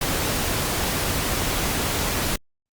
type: noise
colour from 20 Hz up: pink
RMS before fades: -24 dBFS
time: 0.01-2.36 s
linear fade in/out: 5 ms
effects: Opus 48 kbps